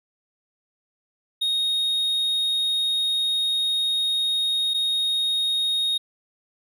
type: tone pair in turn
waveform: triangle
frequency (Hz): 3729 / 3729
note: A#7 / A#7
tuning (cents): 0 / 0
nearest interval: unison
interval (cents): 0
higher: neither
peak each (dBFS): -19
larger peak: neither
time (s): 1.41-4.74 / 4.74-5.98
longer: first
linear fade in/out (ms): 10
effects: none